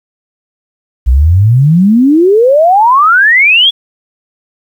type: exponential sweep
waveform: sine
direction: up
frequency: 58.27 to 3428 Hz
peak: -3 dBFS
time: 1.06-3.71 s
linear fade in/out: 20 ms
effects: 7-bit